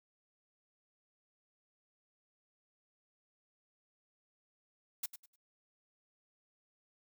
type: noise with echo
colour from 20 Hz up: blue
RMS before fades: -37 dBFS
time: 5.03-5.06 s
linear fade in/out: 5 ms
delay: 100 ms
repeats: 3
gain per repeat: -12 dB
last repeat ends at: 5.36 s
effects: noise-tail reverb RT60 0.1 s tail -25 dB re dry